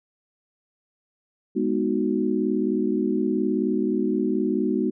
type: chord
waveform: sine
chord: G# minor seventh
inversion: none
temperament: equal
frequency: 207.7 / 246.9 / 311.1 / 370 Hz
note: G#3 / B3 / D#4 / F#4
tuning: 0 / 0 / 0 / 0 cents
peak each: -26 dBFS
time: 1.55-4.91 s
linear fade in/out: 20 ms
effects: none